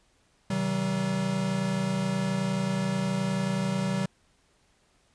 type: tone cluster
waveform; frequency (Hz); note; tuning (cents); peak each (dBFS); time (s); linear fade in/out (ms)
square; 132.1 / 159.7 / 191; C3 / D#3 / G3; +17 / +45 / -45; -34 / -34 / -28; 0.5-4.06; 5
effects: pink hiss -66 dBFS RMS until 5.14 s + resampled to 22050 Hz